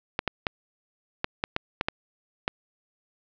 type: clicks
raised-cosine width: 0.3 ms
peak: -8 dBFS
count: 9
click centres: 0.191 / 0.277 / 0.468 / 1.244 / 1.439 / 1.564 / 1.811 / 1.885 / 2.479 s
effects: low-pass 4000 Hz 12 dB/octave